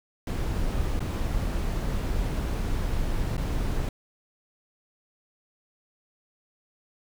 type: noise with dropouts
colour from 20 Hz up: brown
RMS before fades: -27 dBFS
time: 0.27-3.89 s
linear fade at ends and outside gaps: 2 ms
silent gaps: 0.994-1.004 / 3.368-3.378 s
effects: none